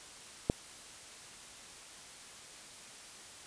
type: click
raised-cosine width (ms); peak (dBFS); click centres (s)
2; -13; 0.499
effects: white hiss -51 dBFS RMS until 3.46 s + resampled to 22050 Hz